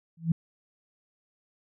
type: tone with exponential growth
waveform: sine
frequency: 164.81 Hz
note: E3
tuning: in tune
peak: -17 dBFS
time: 0.17-0.32 s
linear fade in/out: 5 ms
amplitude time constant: 32 ms
effects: none